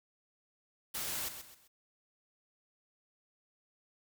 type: noise with echo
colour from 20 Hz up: white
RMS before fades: -38 dBFS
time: 0.94-1.29 s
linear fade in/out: 10 ms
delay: 130 ms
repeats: 3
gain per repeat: -9 dB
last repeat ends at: 1.68 s
effects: none